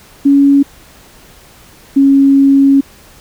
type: tone pair in turn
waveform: sine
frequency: 280 / 275.2 Hz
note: C#4 / C#4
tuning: +18 / -12 cents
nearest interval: unison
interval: 30 cents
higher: first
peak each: -4 dBFS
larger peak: neither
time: 0.25-0.63 / 1.96-2.81 s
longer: second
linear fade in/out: 10 ms
effects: pink hiss -41 dBFS RMS until 3.2 s